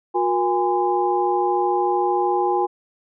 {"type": "tone cluster", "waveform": "sine", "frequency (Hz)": [361.7, 474.9, 820, 1023], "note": ["F#4", "A#4", "G#5", "C6"], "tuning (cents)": [-39, 32, -22, -39], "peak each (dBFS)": [-21, -28, -20, -28], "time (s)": [0.14, 2.67], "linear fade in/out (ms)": 20, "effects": []}